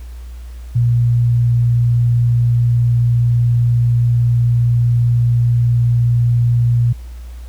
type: tone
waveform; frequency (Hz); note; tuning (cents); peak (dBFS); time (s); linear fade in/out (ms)
sine; 119.3; A#2; +41; -10; 0.75-6.93; 10
effects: added 60 Hz sine -28 dBFS peak until 7.48 s + pink hiss -48 dBFS RMS until 7.48 s